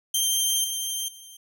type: tone with level steps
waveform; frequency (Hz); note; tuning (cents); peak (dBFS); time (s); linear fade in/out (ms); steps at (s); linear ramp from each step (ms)
15% pulse; 3153; G7; +9; -14 / -20 / -36; 0.14-1.37; 5; 0.64 / 1.08; 5
effects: none